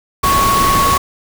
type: tone in noise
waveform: sine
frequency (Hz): 1108.7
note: C#6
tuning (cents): 0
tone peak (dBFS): -11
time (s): 0.23-0.98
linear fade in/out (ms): 10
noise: pink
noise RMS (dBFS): -17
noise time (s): 0.23-0.98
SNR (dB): +3
effects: none